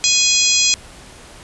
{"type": "harmonic tone with a mistuned harmonic", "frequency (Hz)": 830, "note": "G#5", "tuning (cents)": -1, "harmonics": [3, 4, 5, 6, 7, 8, 9], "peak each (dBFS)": [-20, -20, -20, -20, -20, -20, -20], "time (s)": [0.04, 0.74], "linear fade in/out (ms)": 0, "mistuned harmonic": 7, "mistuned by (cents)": 27, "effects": ["pink hiss -40 dBFS RMS until 1.43 s", "resampled to 24000 Hz"]}